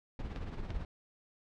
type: noise with tremolo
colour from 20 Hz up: brown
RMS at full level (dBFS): -37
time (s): 0.19-0.85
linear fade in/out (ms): 2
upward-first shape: sine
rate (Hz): 18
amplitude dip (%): 55
type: clicks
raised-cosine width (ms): 0.2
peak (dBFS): -28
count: 2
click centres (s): 0.361 / 0.705
effects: low-pass 4000 Hz 12 dB/octave